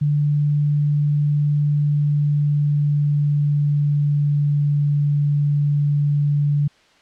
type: tone with pitch glide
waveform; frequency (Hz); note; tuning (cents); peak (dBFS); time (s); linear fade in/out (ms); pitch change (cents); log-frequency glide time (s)
sine; 146.83 to 145.31; D3 to D3; 0 to -18; -15; 0.01-6.68; 10; -18; 1.7-4.85
effects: white hiss -54 dBFS RMS until 7.01 s + low-pass 4000 Hz 12 dB/octave